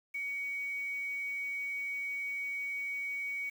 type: tone with quantisation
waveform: sine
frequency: 2247 Hz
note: C#7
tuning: 23 cents sharp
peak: -34 dBFS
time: 0.14-3.5 s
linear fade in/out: 10 ms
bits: 9
effects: none